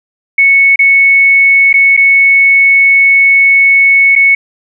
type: tone with dropouts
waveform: sine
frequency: 2210 Hz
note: C#7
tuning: 6 cents flat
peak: -3 dBFS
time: 0.38-4.35 s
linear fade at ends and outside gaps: 5 ms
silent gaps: 0.759-0.791 / 1.729-1.739 / 1.967-1.974 / 4.154-4.16 s
effects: none